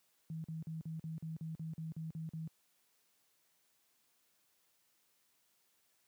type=tone bursts; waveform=sine; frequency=160.5 Hz; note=E3; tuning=46 cents flat; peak=-39 dBFS; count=12; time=0.3-2.475 s; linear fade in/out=0 ms; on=140 ms; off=45 ms; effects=white hiss -75 dBFS RMS until 6.07 s + high-pass 100 Hz 12 dB/octave